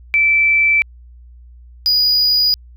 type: tone pair in turn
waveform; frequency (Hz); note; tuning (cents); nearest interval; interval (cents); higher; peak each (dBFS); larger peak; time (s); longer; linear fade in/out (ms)
sine / triangle; 2325 / 4916; D7 / D#8; -18 / -22; octave + minor second; 1296; second; -10; neither; 0.14-0.82 / 1.86-2.54; neither; 0
effects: added 60 Hz sine -38 dBFS peak until 2.76 s